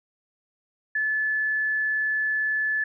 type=tone; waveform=sine; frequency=1731 Hz; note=A6; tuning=29 cents flat; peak=-22 dBFS; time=0.95-2.84 s; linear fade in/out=5 ms; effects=none